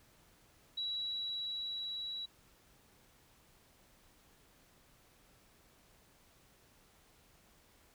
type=tone with level ramp; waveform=sine; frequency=3906 Hz; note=B7; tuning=20 cents flat; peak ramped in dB=-35 to -39 dBFS; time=0.77-2.26 s; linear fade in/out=10 ms; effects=pink hiss -66 dBFS RMS until 7.94 s